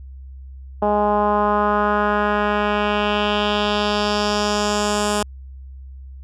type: tone with low-pass filter sweep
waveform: 10% pulse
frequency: 207.7 Hz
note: G#3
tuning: in tune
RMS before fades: -19 dBFS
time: 0.82-5.23 s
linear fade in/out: 5 ms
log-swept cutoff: 780 to 8900 Hz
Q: 2.2
effects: added 66 Hz sine -34 dBFS peak until 6.23 s